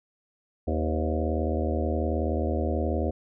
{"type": "harmonic tone with a mistuned harmonic", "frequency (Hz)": 78.8, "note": "D#2", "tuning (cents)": 23, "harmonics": [1, 3, 4, 5, 6, 7, 8, 9], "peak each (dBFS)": [-27, -32, -33, -34, -35, -35, -36, -37], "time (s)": [0.67, 3.11], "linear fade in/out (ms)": 10, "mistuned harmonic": 6, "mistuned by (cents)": 99, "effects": []}